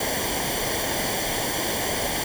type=noise with comb filter; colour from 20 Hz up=pink; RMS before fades=-26 dBFS; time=0-2.24 s; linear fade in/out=5 ms; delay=0.76 ms; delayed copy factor=-0.7; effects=none